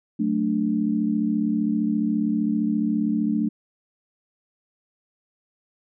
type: chord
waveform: sine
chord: D major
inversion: first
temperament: equal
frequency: 185 / 220 / 293.7 Hz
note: F#3 / A3 / D4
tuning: 0 / 0 / 0 cents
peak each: -28 / -22 / -25 dBFS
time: 0.19-3.49 s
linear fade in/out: 10 ms
effects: none